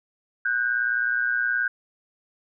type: tone pair together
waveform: sine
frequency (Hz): 1478 / 1597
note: F#6 / G6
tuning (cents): -2 / +32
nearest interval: minor second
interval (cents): 134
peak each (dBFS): -24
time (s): 0.45-1.68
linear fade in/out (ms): 5
effects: none